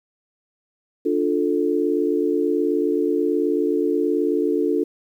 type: chord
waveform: sine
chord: D minor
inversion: none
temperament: just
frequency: 293.7 / 352.4 / 440.5 Hz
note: D4 / F4 / A4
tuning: 0 / +16 / +2 cents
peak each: -22 dBFS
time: 1.05-4.84 s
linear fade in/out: 10 ms
effects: 9-bit